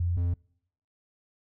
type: tone pair in turn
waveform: sine / triangle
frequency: 87.1 / 87.1 Hz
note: F2 / F2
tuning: -4 / -4 cents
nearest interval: unison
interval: 0 cents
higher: neither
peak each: -24 / -22 dBFS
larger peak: second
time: 0-0.17 / 0.17-0.34 s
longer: neither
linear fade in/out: 5 ms
effects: noise-tail reverb RT60 0.7 s tail -26 dB re dry